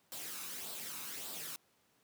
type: noise with flanger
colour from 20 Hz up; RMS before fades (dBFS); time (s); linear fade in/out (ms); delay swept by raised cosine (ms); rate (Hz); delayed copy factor
white; -44; 0.12-1.56; 0; 0.23 to 0.81; 1.7; +0.5
effects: pink hiss -72 dBFS RMS until 2.03 s + high-pass 150 Hz 12 dB/octave